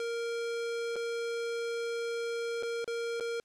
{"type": "tone with dropouts", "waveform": "square", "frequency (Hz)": 466.2, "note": "A#4", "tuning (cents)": 0, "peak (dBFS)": -33, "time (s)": [0, 3.4], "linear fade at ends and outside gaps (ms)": 1, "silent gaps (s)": [[0.958, 0.963], [2.626, 2.632], [2.844, 2.877], [3.199, 3.207]], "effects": ["white hiss -75 dBFS RMS until 3.44 s", "low-pass 7000 Hz 12 dB/octave"]}